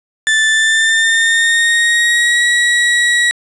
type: tone with pitch glide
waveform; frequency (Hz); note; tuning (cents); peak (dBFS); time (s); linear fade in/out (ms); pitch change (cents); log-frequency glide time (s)
35% pulse; 1760 to 1919.3; A6 to B6; 0 to -50; -8; 0.27-3.31; 0; +150; 0.49-2.46
effects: resampled to 24000 Hz + 7-bit